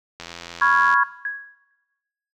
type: click train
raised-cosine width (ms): 0.2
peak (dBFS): -17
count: 64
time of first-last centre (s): 0.2-0.939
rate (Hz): 85.3
type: chord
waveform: sine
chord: C# dominant seventh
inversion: third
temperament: equal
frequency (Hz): 987.8 / 1108.7 / 1396.9 / 1661.2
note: B5 / C#6 / E#6 / G#6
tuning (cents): 0 / 0 / 0 / 0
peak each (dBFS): -22 / -18 / -23 / -17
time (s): 0.61-1.04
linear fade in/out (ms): 10
type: tone with exponential decay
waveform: sine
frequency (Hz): 1661.2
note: G#6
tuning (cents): 0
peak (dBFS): -21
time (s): 1.25-1.71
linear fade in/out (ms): 2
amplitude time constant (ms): 100
effects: noise-tail reverb RT60 1.0 s tail -17 dB re dry